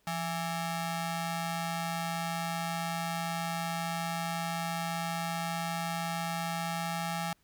sawtooth ring-modulated tone, 496.7 Hz, B4, 10 cents sharp, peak -25 dBFS, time 0.07-7.33 s, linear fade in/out 2 ms, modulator 326 Hz, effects pink hiss -70 dBFS RMS until 7.43 s

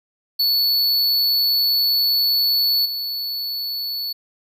square tone with level steps, 4435 Hz, C#8, in tune, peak -16 / -24 dBFS, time 0.39-4.13 s, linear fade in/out 10 ms, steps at 2.85 s, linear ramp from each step 10 ms, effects none

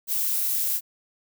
violet noise, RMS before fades -25 dBFS, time 0.07-0.81 s, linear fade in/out 50 ms, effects none

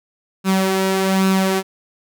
sawtooth tone with flanger, 190.9 Hz, G3, 46 cents flat, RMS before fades -17 dBFS, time 0.44-1.63 s, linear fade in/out 50 ms, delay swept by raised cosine 0.75 to 3.15 ms, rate 1.2 Hz, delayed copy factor +0.5, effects none

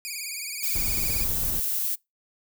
10% pulse tone with vibrato, 2349 Hz, D7, in tune, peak -23 dBFS, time 0.05-1.24 s, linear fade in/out 0 ms, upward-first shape sine, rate 19 Hz, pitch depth 100 cents each way
violet noise, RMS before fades -27 dBFS, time 0.62-1.96 s, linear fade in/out 20 ms
brown noise with tremolo, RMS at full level -31 dBFS, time 0.75-1.6 s, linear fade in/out 5 ms, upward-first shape sine, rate 18 Hz, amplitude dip 30%
effects noise-tail reverb RT60 0.2 s tail -25 dB re dry

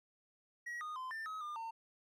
triangle tone with pitch steps, 1909 / 1232 / 1030 / 1788 / 1274 / 1204 / 907 Hz, A#6 / D#6 / C6 / A6 / D#6 / D6 / A#5, +41 / -17 / -28 / +27 / +41 / +43 / -48 cents, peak -39 dBFS, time 0.66-1.71 s, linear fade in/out 10 ms, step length 150 ms, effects none

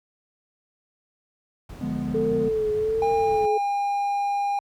brown noise, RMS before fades -36 dBFS, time 1.69-3.46 s, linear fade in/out 5 ms
triangle chord, D diminished seventh, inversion none, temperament equal, 146.83 / 174.61 / 207.7 / 246.9 Hz, D3 / F3 / Ab3 / Cb4, 0 / 0 / 0 / 0 cents, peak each -31 / -32 / -28 / -27 dBFS, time 1.81-2.49 s, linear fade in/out 5 ms
sine tone with vibrato, 440 Hz, A4, in tune, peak -21 dBFS, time 2.14-3.58 s, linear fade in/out 10 ms, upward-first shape triangle, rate 1.3 Hz, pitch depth 65 cents each way
triangle tone, 807 Hz, G#5, 50 cents flat, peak -20 dBFS, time 3.02-4.59 s, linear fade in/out 2 ms
effects high-pass 60 Hz 12 dB/octave

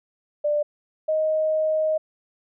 sine tone pair in turn, 592 / 625.2 Hz, D5 / D#5, +14 / +8 cents, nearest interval minor second, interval 94 cents, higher second, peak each -19 dBFS, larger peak neither, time 0.44-0.63 / 1.08-1.98 s, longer second, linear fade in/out 10 ms, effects none

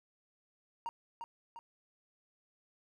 triangle tone with echo, 932.3 Hz, A#5, in tune, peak -34 dBFS, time 0.86-0.89 s, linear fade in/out 0 ms, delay 350 ms, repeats 2, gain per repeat -5 dB, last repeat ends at 1.59 s, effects none

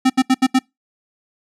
square tone bursts, 260 Hz, C4, 11 cents flat, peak -11 dBFS, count 5, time 0.05-0.591 s, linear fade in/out 10 ms, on 49 ms, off 74 ms, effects noise-tail reverb RT60 0.2 s tail -26 dB re dry + low-pass 9000 Hz 12 dB/octave

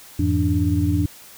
sine tone cluster, 86.4 / 104.9 / 165.1 / 292.8 Hz, F2 / G#2 / E3 / D4, -18 / +18 / +3 / -5 cents, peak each -20 / -24 / -26 / -21 dBFS, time 0.19-1.06 s, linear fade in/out 5 ms, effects white hiss -44 dBFS RMS until 1.37 s

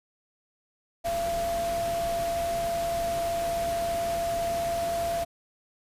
sine tone in noise, 680 Hz, F5, 46 cents flat, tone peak -26 dBFS, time 1.04-5.25 s, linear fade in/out 20 ms, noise pink, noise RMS -37 dBFS, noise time 1.04-5.25 s, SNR +8 dB, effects resampled to 32000 Hz

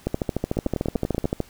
two click trains, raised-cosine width 2 ms, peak -9 / -11 dBFS, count 19 / 8, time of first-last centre 0.07-1.403 / 0.57-1.243 s, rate 13.5 / 10.4 Hz, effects pink hiss -51 dBFS RMS until 1.49 s

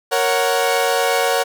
sawtooth chord, F# major, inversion first, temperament equal, 466.2 / 554.4 / 740 Hz, A#4 / C#5 / F#5, 0 / 0 / 0 cents, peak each -16 dBFS, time 0.11-1.44 s, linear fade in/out 20 ms, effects none

